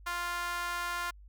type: tone with high-pass filter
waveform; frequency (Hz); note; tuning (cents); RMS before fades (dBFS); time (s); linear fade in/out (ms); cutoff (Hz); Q
sawtooth; 349.2; F4; 0; -35; 0.06-1.11; 10; 1200; 2.8
effects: added 50 Hz sine -50 dBFS peak until 1.28 s